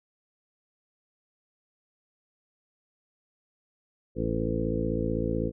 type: harmonic tone with a mistuned harmonic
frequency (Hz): 55.9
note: A1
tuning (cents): +28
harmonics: 1 / 2 / 3 / 4 / 5 / 6 / 8 / 9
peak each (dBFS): -34 / -34 / -34 / -34 / -34 / -34 / -34 / -34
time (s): 4.15-5.52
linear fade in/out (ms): 50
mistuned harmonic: 1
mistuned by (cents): -26
effects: none